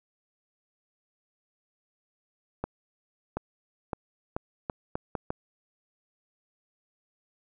accelerating click train, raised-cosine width 1 ms, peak -16 dBFS, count 8, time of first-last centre 2.64-5.305 s, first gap 730 ms, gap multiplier 0.77, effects none

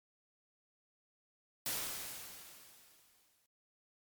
white noise with exponential decay, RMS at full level -36 dBFS, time 1.66-3.46 s, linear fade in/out 1 ms, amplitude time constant 390 ms, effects MP3 96 kbps

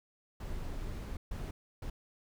brown noise bursts at uneven times, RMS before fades -39 dBFS, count 3, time 0.4-1.17 / 1.31-1.51 / 1.82-1.9 s, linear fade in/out 5 ms, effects none

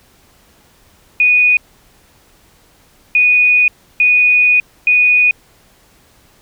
sine tone bursts at uneven times, 2473 Hz, D#7, 11 cents flat, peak -7 dBFS, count 4, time 1.2-1.57 / 3.15-3.68 / 4-4.6 / 4.87-5.31 s, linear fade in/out 2 ms, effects pink hiss -50 dBFS RMS until 6.41 s

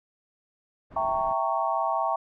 pink low-pass noise, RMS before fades -45 dBFS, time 0.9-1.34 s, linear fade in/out 20 ms, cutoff 1000 Hz, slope 12 dB/octave
sine chord, E diminished seventh, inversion none, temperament equal with one note detuned, 659.3 / 784 / 920 / 1108.7 Hz, E5 / G5 / Bb5 / Db6, 0 / 0 / -23 / 0 cents, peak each -29 dBFS, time 0.96-2.16 s, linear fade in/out 5 ms
effects none

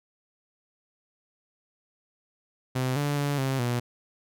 sawtooth tone with pitch steps, 128.7 / 144.8 / 143.3 / 133.8 / 121.3 Hz, C3 / D3 / D3 / C3 / B2, -28 / -24 / -42 / +39 / -31 cents, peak -21 dBFS, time 2.75-3.8 s, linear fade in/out 10 ms, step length 210 ms, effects none

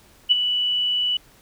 sine tone with ADSR envelope, 2960 Hz, F#7, in tune, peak -10 dBFS, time 0.29-1.17 s, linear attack 25 ms, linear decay 21 ms, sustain -9 dB, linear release 3 ms, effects pink hiss -53 dBFS RMS until 1.41 s

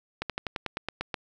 slowing click train, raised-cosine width 0.3 ms, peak -14 dBFS, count 10, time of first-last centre 0.22-1.142 s, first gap 77 ms, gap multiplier 1.07, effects none

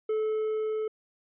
triangle tone with level ramp, 433.9 Hz, A4, 24 cents flat, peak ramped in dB -23 to -26 dBFS, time 0.09-0.88 s, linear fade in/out 5 ms, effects resampled to 8000 Hz

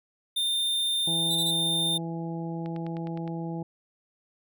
square tone, 3615 Hz, A7, 46 cents sharp, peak -25 dBFS, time 0.36-1.98 s, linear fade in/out 10 ms
harmonic tone, 166.1 Hz, E3, 13 cents sharp, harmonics 1 / 2 / 3 / 4 / 5, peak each -32 / -36 / -43 / -45 / -42 dBFS, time 1.07-3.63 s, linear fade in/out 5 ms
sawtooth tone bursts, 3940 Hz, B7, 5 cents flat, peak -28 dBFS, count 3, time 1.3-1.511 s, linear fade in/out 10 ms, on 55 ms, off 23 ms
click train, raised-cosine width 0.3 ms, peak -29 dBFS, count 7, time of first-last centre 2.66-3.277 s, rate 9.72 Hz
effects none

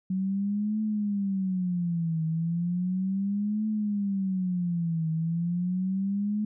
sine tone with vibrato, 185.8 Hz, F#3, 7 cents sharp, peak -25 dBFS, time 0.1-6.45 s, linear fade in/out 5 ms, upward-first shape triangle, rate 0.35 Hz, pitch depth 270 cents each way, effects none

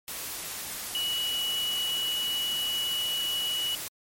sine tone in noise, 2934 Hz, F#7, 15 cents flat, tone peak -27 dBFS, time 0.95-3.75 s, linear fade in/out 0 ms, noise white, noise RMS -36 dBFS, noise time 0.08-3.88 s, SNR +6 dB, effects MP3 64 kbps

